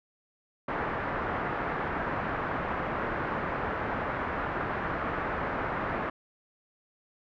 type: low-pass noise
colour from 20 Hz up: white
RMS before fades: -32 dBFS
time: 0.68-6.1 s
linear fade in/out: 5 ms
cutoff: 1600 Hz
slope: 24 dB/octave
effects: none